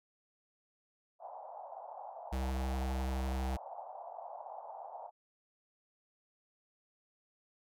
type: band-pass noise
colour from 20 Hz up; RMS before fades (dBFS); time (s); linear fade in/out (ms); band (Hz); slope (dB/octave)
white; -47; 1.19-5.11; 50; 640 to 860; 48
type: tone with vibrato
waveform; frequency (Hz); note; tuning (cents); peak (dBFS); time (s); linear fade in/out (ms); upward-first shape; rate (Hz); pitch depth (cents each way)
square; 65.41; C2; 0; -34; 2.32-3.57; 10; square; 12; 13
effects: none